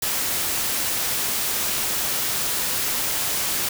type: noise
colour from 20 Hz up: white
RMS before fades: -24 dBFS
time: 0.02-3.69 s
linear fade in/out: 5 ms
effects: none